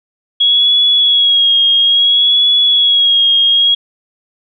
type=tone with vibrato; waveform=sine; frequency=3322 Hz; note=G#7; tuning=in tune; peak=-7 dBFS; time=0.4-3.75 s; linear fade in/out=10 ms; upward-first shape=sine; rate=0.59 Hz; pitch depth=37 cents each way; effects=none